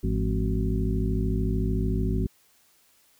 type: harmonic tone with a mistuned harmonic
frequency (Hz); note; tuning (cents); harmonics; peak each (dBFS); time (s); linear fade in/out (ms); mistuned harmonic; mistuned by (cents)
53.4; G#1; +49; 1 / 2 / 3 / 4 / 5 / 7; -26 / -29 / -31 / -32 / -33 / -34; 0.03-2.27; 10; 3; +140
effects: white hiss -62 dBFS RMS until 3.19 s